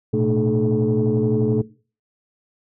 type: tone cluster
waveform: sine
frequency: 113.2 / 124.8 / 222 / 302.7 / 428.6 Hz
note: A2 / B2 / A3 / D#4 / A4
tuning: +50 / +19 / +16 / -48 / -45 cents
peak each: -23 / -22 / -21 / -25 / -20 dBFS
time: 0.13-1.62 s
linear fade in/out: 10 ms
effects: noise-tail reverb RT60 0.4 s tail -21 dB re dry + tanh soft clip ceiling -10 dBFS